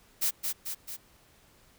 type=noise with echo; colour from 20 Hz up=blue; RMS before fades=-27 dBFS; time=0.21-0.31 s; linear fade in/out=20 ms; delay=220 ms; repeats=3; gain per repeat=-4 dB; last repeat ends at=0.97 s; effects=pink hiss -61 dBFS RMS until 1.78 s